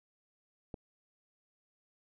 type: click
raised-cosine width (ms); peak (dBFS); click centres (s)
2; -28; 0.742
effects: none